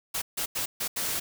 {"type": "noise bursts at uneven times", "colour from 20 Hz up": "white", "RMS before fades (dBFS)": -30, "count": 5, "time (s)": [[0.14, 0.22], [0.37, 0.46], [0.55, 0.66], [0.8, 0.88], [0.96, 1.2]], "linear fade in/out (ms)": 10, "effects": []}